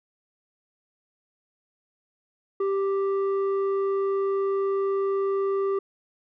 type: tone with low-pass filter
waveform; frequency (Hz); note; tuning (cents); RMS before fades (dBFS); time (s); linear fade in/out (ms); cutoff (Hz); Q
square; 392; G4; 0; -25; 2.6-5.79; 5; 850; 7.1
effects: none